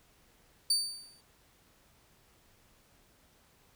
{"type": "tone with exponential decay", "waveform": "30% pulse", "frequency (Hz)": 4600, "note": "D8", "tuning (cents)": -37, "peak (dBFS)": -20, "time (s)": [0.7, 1.21], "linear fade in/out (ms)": 5, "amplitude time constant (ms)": 110, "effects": ["pink hiss -65 dBFS RMS until 3.75 s"]}